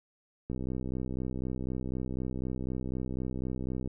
click train, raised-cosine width 3 ms, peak -23 dBFS, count 217, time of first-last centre 0.5-3.875 s, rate 64 Hz, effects none

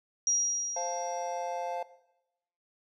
sine tone with exponential decay, 5720 Hz, F8, 41 cents sharp, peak -23 dBFS, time 0.27-1.75 s, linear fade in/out 1 ms, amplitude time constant 320 ms
triangle chord, F major, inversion second, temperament just, 523.8 / 698.5 / 873.1 Hz, C5 / F5 / A5, +2 / 0 / -14 cents, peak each -35 / -33 / -35 dBFS, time 0.76-1.83 s, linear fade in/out 5 ms
effects noise-tail reverb RT60 0.9 s tail -17 dB re dry

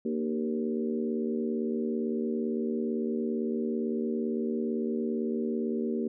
harmonic tone with a mistuned harmonic, 77.78 Hz, D#2, in tune, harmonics 3 / 4 / 5 / 6 / 7, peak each -30 / -37 / -33 / -37 / -47 dBFS, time 0.05-6.08 s, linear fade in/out 5 ms, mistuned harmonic 4, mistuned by -47 cents, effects none

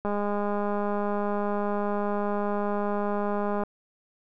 click train, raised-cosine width 1 ms, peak -16 dBFS, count 736, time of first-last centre 0.05-3.635 s, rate 205 Hz, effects none

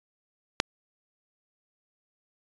click, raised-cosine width 0.2 ms, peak -3 dBFS, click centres 0.601 s, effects resampled to 22050 Hz

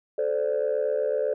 sine tone cluster, 435.2 / 517 / 585 Hz, A4 / C5 / D5, -19 / -21 / -7 cents, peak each -26 dBFS, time 0.18-1.34 s, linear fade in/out 5 ms, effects tanh soft clip ceiling -17 dBFS

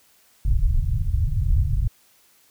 pink low-pass noise, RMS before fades -20 dBFS, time 0.45-1.88 s, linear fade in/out 2 ms, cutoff 130 Hz, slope 48 dB/octave, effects white hiss -58 dBFS RMS until 2.5 s

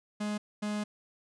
45% pulse tone bursts at uneven times, 209.3 Hz, G#3, 14 cents sharp, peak -31 dBFS, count 2, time 0.2-0.38 / 0.62-0.84 s, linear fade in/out 10 ms, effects resampled to 22050 Hz

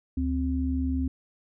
sine tone pair together, 73.42 / 261.3 Hz, D2 / C4, 0 / -2 cents, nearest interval octave + minor seventh, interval 2198 cents, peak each -27 dBFS, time 0.17-1.08 s, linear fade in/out 5 ms, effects none

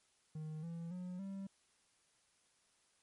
triangle tone with pitch steps, 155.56 / 167.69 / 180.77 / 194.86 Hz, D#3 / E3 / F#3 / G3, 0 / +30 / -40 / -10 cents, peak -40 dBFS, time 0.35-1.47 s, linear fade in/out 5 ms, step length 280 ms, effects white hiss -74 dBFS RMS until 3.02 s + MP3 48 kbps

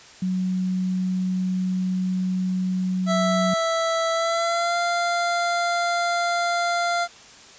sine tone, 185 Hz, F#3, in tune, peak -21 dBFS, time 0.22-3.54 s, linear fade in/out 5 ms
25% pulse tone with pitch glide, 659.3 to 693.3 Hz, E5 to F5, 0 to -13 cents, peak -17 dBFS, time 3.06-7.08 s, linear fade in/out 50 ms, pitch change +87 cents, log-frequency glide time 4.12-4.77 s
effects white hiss -46 dBFS RMS until 7.58 s + resampled to 16000 Hz

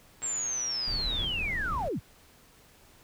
sine linear sweep, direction down, 7570 to 58.7 Hz, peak -29 dBFS, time 0.22-2 s, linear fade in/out 20 ms
click train, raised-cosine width 0.3 ms, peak -29 dBFS, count 126, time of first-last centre 0.22-1.245 s, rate 122 Hz
brown noise, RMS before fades -36 dBFS, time 0.87-1.89 s, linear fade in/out 10 ms
effects pink hiss -58 dBFS RMS until 3.03 s

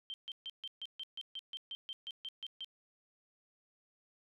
sine tone bursts, 3136 Hz, G7, in tune, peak -40 dBFS, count 15, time 0.1-2.645 s, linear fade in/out 0 ms, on 39 ms, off 140 ms, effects none

